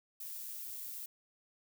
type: noise with amplitude modulation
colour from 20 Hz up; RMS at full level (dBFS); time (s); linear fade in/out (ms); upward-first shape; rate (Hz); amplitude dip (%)
violet; -43; 0.2-1.06; 5; sine; 121; 25
effects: none